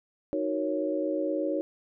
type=chord; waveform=sine; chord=D# minor seventh; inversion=none; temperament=equal; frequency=311.1 / 370 / 466.2 / 554.4 Hz; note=D#4 / F#4 / A#4 / C#5; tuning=0 / 0 / 0 / 0 cents; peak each=-30 / -34 / -36 / -30 dBFS; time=0.33-1.61 s; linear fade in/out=0 ms; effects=none